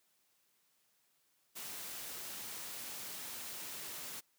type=noise; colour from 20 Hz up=white; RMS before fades=-45 dBFS; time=1.55-4.21 s; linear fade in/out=20 ms; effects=white hiss -75 dBFS RMS until 4.38 s + high-pass 100 Hz 12 dB/octave